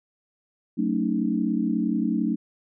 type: chord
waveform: sine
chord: D# half-diminished seventh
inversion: first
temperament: just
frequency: 186.68 / 224 / 280 / 311.1 Hz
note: F#3 / A3 / C#4 / D#4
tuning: +16 / +31 / +18 / 0 cents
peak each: -28 / -25 / -28 / -28 dBFS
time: 0.77-2.36 s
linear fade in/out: 20 ms
effects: none